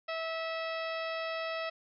harmonic tone, 651 Hz, E5, 22 cents flat, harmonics 1 / 2 / 3 / 4 / 5 / 6 / 7 / 8, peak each -36 / -40 / -42 / -43 / -48 / -49 / -53 / -50 dBFS, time 0.08-1.7 s, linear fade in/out 10 ms, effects none

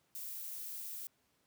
violet noise, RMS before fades -44 dBFS, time 0.15-1.07 s, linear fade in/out 0 ms, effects pink hiss -75 dBFS RMS until 1.46 s + high-pass 100 Hz 12 dB/octave

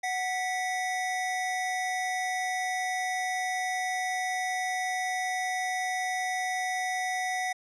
square tone pair together, 740 / 1965.3 Hz, F#5 / B6, 0 / -9 cents, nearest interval octave + perfect fourth, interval 1691 cents, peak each -31 / -33 dBFS, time 0.03-7.53 s, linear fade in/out 10 ms, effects low-pass 9000 Hz 12 dB/octave

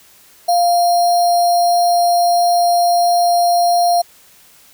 sine tone with sample-and-hold, 698.5 Hz, F5, in tune, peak -10 dBFS, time 0.48-4.02 s, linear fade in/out 10 ms, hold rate 4900 Hz, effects white hiss -47 dBFS RMS until 4.73 s

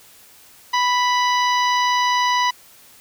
harmonic tone, 987.8 Hz, B5, in tune, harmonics 1 / 2 / 3 / 4 / 5 / 6, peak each -17 / -23 / -27 / -29 / -31 / -33 dBFS, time 0.73-2.51 s, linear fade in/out 10 ms, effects white hiss -48 dBFS RMS until 3 s

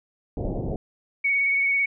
pink low-pass noise, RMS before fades -28 dBFS, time 0.37-0.76 s, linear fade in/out 2 ms, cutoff 710 Hz, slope 48 dB/octave
sine tone with vibrato, 2229 Hz, C#7, 9 cents sharp, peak -19 dBFS, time 1.24-1.86 s, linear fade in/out 10 ms, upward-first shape sine, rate 18 Hz, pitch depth 21 cents each way
effects none

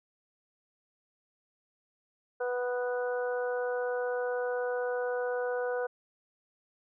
harmonic tone, 246.9 Hz, B3, in tune, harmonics 2 / 3 / 4 / 5 / 6, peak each -30 / -39 / -44 / -46 / -39 dBFS, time 2.4-5.87 s, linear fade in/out 10 ms, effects none

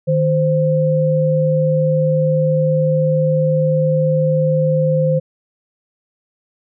sine tone pair together, 154.8 / 520.7 Hz, D#3 / C5, -9 / -8 cents, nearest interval octave + major sixth, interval 2101 cents, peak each -15 dBFS, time 0.07-5.2 s, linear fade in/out 20 ms, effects none

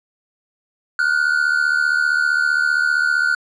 triangle tone pair together, 1424.7 / 1500 Hz, F6 / F#6, +34 / +23 cents, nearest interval minor second, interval 89 cents, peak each -16 dBFS, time 0.99-3.35 s, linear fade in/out 2 ms, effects resampled to 24000 Hz

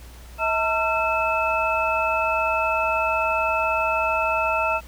sine tone cluster, 644 / 903 / 1356 / 2609 Hz, E5 / A5 / E6 / E7, -41 / +45 / +49 / -18 cents, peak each -25 dBFS, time 0.38-4.81 s, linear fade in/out 50 ms, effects added 60 Hz sine -40 dBFS peak until 4.87 s + pink hiss -48 dBFS RMS until 4.87 s

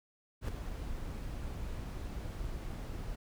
brown noise with ADSR envelope, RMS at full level -32 dBFS, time 0.41-3.16 s, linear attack 75 ms, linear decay 7 ms, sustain -8 dB, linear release 14 ms, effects none

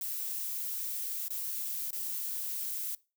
violet noise with dropouts, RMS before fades -36 dBFS, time 0.01-2.95 s, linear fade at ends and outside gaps 2 ms, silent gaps 1.282-1.304 / 1.907-1.929 s, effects noise-tail reverb RT60 0.3 s tail -22 dB re dry

